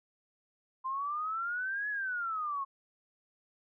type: exponential two-way sweep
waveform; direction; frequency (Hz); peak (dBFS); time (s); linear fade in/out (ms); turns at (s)
sine; up then down; 1035 to 1708 to 1076; -32; 0.84-2.65; 20; 1.89
effects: none